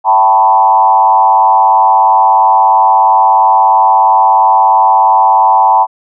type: tone with frequency modulation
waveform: sine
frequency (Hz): 880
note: A5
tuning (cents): 0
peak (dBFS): -4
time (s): 0.04-5.87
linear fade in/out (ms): 50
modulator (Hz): 103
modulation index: 1.3
effects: none